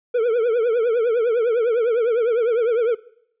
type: tone with vibrato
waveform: triangle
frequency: 464.8 Hz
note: A#4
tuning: 5 cents flat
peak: -14 dBFS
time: 0.14-2.95 s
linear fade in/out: 10 ms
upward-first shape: triangle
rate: 9.9 Hz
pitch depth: 140 cents each way
effects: noise-tail reverb RT60 0.7 s tail -20 dB re dry + resampled to 8000 Hz